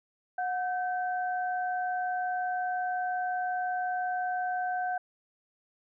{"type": "tone pair together", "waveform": "sine", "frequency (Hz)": [730, 1544.4], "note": ["F#5", "G6"], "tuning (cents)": [-24, -26], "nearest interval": "octave + minor second", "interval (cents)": 1298, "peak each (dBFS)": [-29, -36], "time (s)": [0.38, 4.98], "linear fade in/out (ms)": 5, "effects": []}